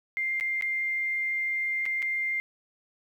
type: tone with dropouts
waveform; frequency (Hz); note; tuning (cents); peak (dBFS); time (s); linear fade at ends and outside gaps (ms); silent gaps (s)
sine; 2102; C7; +7; -26; 0.17-2.4; 0; 0.399-0.409 / 0.611-0.623 / 1.855-1.862 / 2.021-2.026
effects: 10-bit